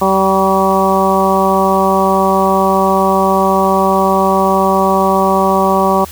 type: harmonic tone with a mistuned harmonic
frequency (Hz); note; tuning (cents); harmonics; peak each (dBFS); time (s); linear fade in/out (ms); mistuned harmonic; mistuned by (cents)
192.5; G3; -31; 1 / 2 / 3 / 4 / 5 / 6; -16 / -16 / -16 / -16 / -16 / -16; 0.01-6.05; 10; 6; -22
effects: added 78 Hz sine -33 dBFS peak until 6.11 s + white hiss -34 dBFS RMS until 6.11 s